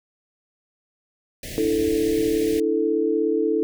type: band-stop noise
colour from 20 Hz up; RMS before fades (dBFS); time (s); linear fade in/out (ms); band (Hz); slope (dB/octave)
pink; -34; 1.43-2.6; 2; 690 to 1700; 96
type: chord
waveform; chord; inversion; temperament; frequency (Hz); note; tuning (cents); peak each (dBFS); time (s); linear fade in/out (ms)
sine; D suspended second; none; just; 293.7 / 330.4 / 440.5; D4 / E4 / A4; 0 / +4 / +2; -26 / -23 / -21; 1.58-3.63; 0
effects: none